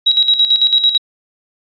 sine tone with tremolo, 3856 Hz, B7, 42 cents flat, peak -7 dBFS, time 0.06-0.98 s, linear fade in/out 10 ms, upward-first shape square, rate 9 Hz, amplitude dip 65%, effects resampled to 11025 Hz

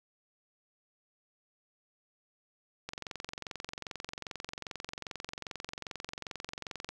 click train, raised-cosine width 0.2 ms, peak -21 dBFS, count 91, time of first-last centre 2.89-6.89 s, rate 22.5 Hz, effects none

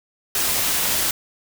white noise, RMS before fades -21 dBFS, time 0.35-1.11 s, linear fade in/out 2 ms, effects none

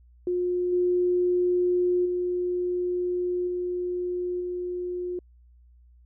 sine tone with level steps, 357.6 Hz, F4, 41 cents sharp, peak -23 / -20 / -24 / -26 / -28 dBFS, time 0.27-5.19 s, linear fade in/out 2 ms, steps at 0.72 / 2.05 / 3.47 / 4.4 s, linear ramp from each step 10 ms, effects added 60 Hz sine -52 dBFS peak until 6.05 s

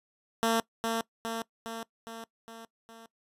10% pulse tone with echo, 227.3 Hz, A#3, 43 cents flat, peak -16 dBFS, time 0.43-0.6 s, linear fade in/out 0 ms, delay 410 ms, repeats 6, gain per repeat -4 dB, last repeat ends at 3.06 s, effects noise-tail reverb RT60 0.1 s tail -21 dB re dry + resampled to 32000 Hz

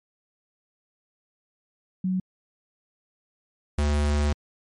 sine / square tone pair in turn, 185.8 / 73.56 Hz, F#3 / D2, +7 / +3 cents, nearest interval octave + major third, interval 1604 cents, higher first, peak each -22 / -21 dBFS, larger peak second, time 2.04-2.2 / 3.78-4.33 s, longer second, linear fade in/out 5 ms, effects MP3 48 kbps

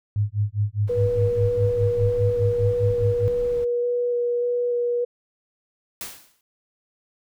sine tone with tremolo, 103.83 Hz, G#2, in tune, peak -17 dBFS, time 0.16-3.28 s, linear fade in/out 0 ms, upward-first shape sine, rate 4.9 Hz, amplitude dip 100%
brown noise, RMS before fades -36 dBFS, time 0.87-3.65 s, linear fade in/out 10 ms
sine tone with vibrato, 483.5 Hz, B4, 37 cents flat, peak -20 dBFS, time 0.89-5.05 s, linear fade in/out 10 ms, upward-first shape square, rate 1.7 Hz, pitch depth 8 cents each way
white noise with exponential decay, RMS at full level -30 dBFS, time 6.01-6.41 s, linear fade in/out 1 ms, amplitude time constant 85 ms
effects none

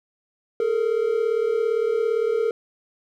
triangle tone pair together, 422.4 / 460 Hz, G#4 / A#4, +29 / -23 cents, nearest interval minor second, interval 148 cents, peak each -22 / -19 dBFS, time 0.6-2.51 s, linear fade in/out 2 ms, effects none

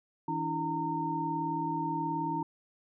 sine tone cluster, 161 / 289 / 327.7 / 917 Hz, E3 / D4 / E4 / A#5, -41 / -28 / -10 / -29 cents, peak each -38 / -37 / -37 / -32 dBFS, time 0.28-2.43 s, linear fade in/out 5 ms, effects none

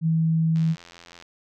sine tone, 161.9 Hz, E3, 31 cents flat, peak -18 dBFS, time 0.01-0.76 s, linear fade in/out 50 ms
click train, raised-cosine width 0.2 ms, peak -27 dBFS, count 58, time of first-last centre 0.56-1.224 s, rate 85.8 Hz
effects none

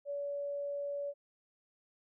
sine tone, 570 Hz, C#5, 48 cents sharp, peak -35 dBFS, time 0.05-1.14 s, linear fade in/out 50 ms, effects none

